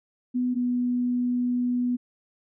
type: tone pair in turn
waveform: sine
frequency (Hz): 248.9 / 246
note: B3 / B3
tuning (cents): +14 / -7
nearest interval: unison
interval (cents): 21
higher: first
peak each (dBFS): -22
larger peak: neither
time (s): 0.34-0.55 / 0.55-1.97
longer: second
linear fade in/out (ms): 20
effects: none

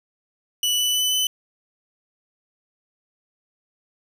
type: tone with pitch steps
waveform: sawtooth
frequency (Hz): 2960 / 2979 / 2998 / 3017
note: F#7 / F#7 / F#7 / F#7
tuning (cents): 0 / +11 / +22 / +33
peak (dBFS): -16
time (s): 0.63-1.27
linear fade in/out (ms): 2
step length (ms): 160
effects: none

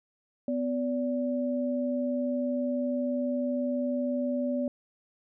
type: tone pair together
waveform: sine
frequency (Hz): 250.9 / 577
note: B3 / D5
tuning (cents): +28 / -31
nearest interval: octave + major second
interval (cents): 1441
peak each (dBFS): -28 / -31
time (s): 0.48-4.68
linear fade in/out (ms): 2
effects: none

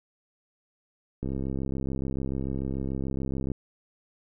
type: click train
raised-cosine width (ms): 3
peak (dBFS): -19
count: 154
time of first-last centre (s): 1.23-3.517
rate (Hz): 66.9
effects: none

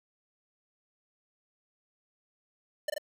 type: tone with echo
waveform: square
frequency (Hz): 600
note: D5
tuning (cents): +37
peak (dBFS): -28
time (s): 2.88-2.9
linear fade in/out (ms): 5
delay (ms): 41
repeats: 2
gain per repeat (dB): -2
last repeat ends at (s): 2.982
effects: none

